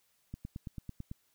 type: click train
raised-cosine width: 5 ms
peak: -28 dBFS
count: 8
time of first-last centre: 0.34-1.114 s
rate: 9.04 Hz
effects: white hiss -73 dBFS RMS until 1.34 s